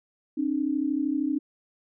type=tone pair together; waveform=sine; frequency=269.2 / 302.2 Hz; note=C4 / D4; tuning=+49 / +50 cents; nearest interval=major second; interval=201 cents; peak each=-27 / -26 dBFS; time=0.37-1.39 s; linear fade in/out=10 ms; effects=none